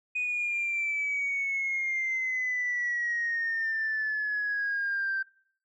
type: exponential sweep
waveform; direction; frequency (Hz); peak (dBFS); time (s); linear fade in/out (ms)
sine; down; 2489 to 1560; -26; 0.15-5.23; 10
effects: noise-tail reverb RT60 0.6 s tail -24 dB re dry + tanh soft clip ceiling -23 dBFS